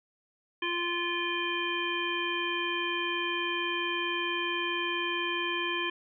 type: harmonic tone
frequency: 347.1 Hz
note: F4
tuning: 11 cents flat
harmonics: 1 / 3 / 5 / 7 / 9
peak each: -35 / -35 / -35 / -35 / -35 dBFS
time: 0.62-5.9 s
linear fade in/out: 5 ms
effects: none